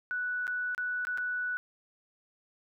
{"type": "tone with dropouts", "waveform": "sine", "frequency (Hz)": 1480, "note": "F#6", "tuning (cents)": 0, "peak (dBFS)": -30, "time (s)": [0.11, 1.57], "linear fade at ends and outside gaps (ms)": 0, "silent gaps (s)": [[0.469, 0.478], [0.748, 0.779], [1.051, 1.07], [1.175, 1.182]], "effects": []}